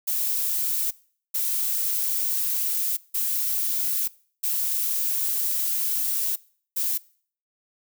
violet noise bursts at uneven times, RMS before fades -25 dBFS, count 5, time 0.07-0.91 / 1.34-2.97 / 3.14-4.08 / 4.43-6.36 / 6.76-6.98 s, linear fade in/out 10 ms, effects noise-tail reverb RT60 0.5 s tail -22 dB re dry

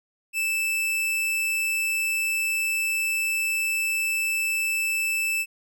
45% pulse tone, 2637 Hz, E7, in tune, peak -23 dBFS, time 0.33-5.46 s, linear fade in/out 50 ms, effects none

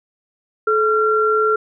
sine tone pair together, 431.8 / 1370.9 Hz, A4 / F6, -33 / -33 cents, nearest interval octave + minor sixth, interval 2000 cents, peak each -16 dBFS, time 0.67-1.56 s, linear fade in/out 5 ms, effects none

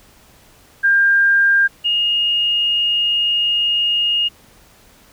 sine tone pair in turn, 1600 / 2851 Hz, G6 / F7, +35 / +35 cents, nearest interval minor seventh, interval 1000 cents, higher second, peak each -10 / -14 dBFS, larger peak first, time 0.83-1.68 / 1.84-4.29 s, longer second, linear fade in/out 20 ms, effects pink hiss -49 dBFS RMS until 5.12 s

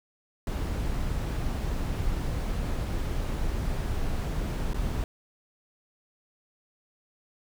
brown noise with dropouts, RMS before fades -29 dBFS, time 0.47-5.04 s, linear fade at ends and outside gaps 1 ms, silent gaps 4.734-4.744 s, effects none

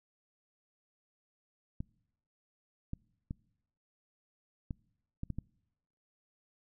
clicks, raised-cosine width 5 ms, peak -25 dBFS, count 7, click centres 1.805 / 2.934 / 3.309 / 4.708 / 5.234 / 5.303 / 5.386 s, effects noise-tail reverb RT60 0.9 s tail -26 dB re dry

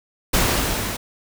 pink noise with level ramp, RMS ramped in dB -17 to -27 dBFS, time 0.33-0.97 s, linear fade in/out 10 ms, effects none

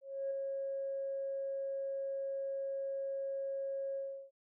sine tone with ADSR envelope, 546 Hz, C#5, 26 cents flat, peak -32 dBFS, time 0.01-4.31 s, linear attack 300 ms, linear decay 4 ms, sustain -3 dB, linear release 350 ms, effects tanh soft clip ceiling -29 dBFS

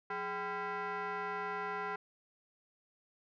sine tone with frequency modulation, 180 Hz, F#3, 47 cents flat, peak -34 dBFS, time 0.1-1.96 s, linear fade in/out 5 ms, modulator 597 Hz, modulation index 2.7, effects tanh soft clip ceiling -33 dBFS

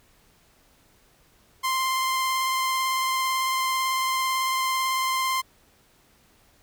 sawtooth tone with vibrato, 1046.5 Hz, C6, in tune, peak -19 dBFS, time 1.63-5.42 s, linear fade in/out 20 ms, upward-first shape sine, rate 18 Hz, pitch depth 12 cents each way, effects pink hiss -60 dBFS RMS until 6.62 s

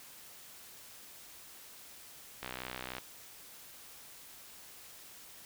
click train, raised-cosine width 0.3 ms, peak -23 dBFS, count 36, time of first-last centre 2.43-2.983 s, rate 63.3 Hz, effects white hiss -53 dBFS RMS until 5.45 s

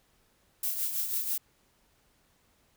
violet noise with tremolo, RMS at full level -29 dBFS, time 0.63-1.38 s, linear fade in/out 5 ms, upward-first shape triangle, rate 6.1 Hz, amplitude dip 60%, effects pink hiss -68 dBFS RMS until 2.76 s

